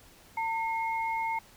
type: tone pair together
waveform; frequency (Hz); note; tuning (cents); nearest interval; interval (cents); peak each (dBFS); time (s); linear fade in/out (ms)
sine; 904 / 2155; A5 / C#7; +47 / -49; octave + minor third; 1504; -29 / -35; 0.37-1.39; 5
effects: pink hiss -56 dBFS RMS until 1.56 s